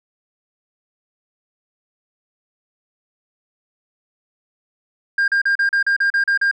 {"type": "tone bursts", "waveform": "sine", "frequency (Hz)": 1604, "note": "G6", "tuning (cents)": 39, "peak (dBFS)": -11, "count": 10, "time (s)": [5.18, 6.513], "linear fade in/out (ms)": 5, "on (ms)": 100, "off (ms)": 37, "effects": ["tanh soft clip ceiling -13 dBFS"]}